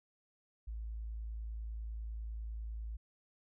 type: tone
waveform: sine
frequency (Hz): 55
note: A1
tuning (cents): 0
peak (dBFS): -39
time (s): 0.67-2.97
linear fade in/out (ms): 10
effects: none